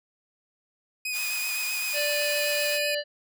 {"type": "tone with vibrato", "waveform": "sawtooth", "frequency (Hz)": 2489, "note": "D#7", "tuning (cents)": 0, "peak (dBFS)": -25, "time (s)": [1.05, 2.95], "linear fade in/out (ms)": 5, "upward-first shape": "triangle", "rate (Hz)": 7.8, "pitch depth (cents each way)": 29}
{"type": "high-pass noise", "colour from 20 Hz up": "white", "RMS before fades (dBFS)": -35, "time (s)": [1.12, 2.8], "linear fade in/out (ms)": 50, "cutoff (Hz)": 780, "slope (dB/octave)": 24}
{"type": "harmonic tone", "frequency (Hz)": 587, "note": "D5", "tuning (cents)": -1, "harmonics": [1, 3, 5, 7, 8], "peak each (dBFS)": [-28, -33, -35, -36, -37], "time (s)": [1.93, 3.04], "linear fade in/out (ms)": 50}
{"effects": []}